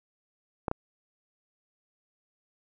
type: clicks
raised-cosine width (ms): 1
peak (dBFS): -14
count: 2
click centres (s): 0.682 / 0.714
effects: none